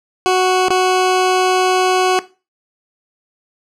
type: tone with dropouts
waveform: 20% pulse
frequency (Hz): 370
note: F#4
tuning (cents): 0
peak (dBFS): -6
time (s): 0.26-2.19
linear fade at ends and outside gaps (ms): 0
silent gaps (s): 0.684-0.704
effects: noise-tail reverb RT60 0.3 s tail -17 dB re dry + low-pass 8000 Hz 12 dB/octave